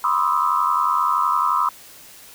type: tone cluster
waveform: sine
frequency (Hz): 992 / 1063 / 1212 / 1304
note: B5 / C6 / D#6 / E6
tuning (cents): +7 / +27 / -46 / -19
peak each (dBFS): -22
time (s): 0.04-1.69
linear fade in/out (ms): 2
effects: white hiss -44 dBFS RMS until 2.34 s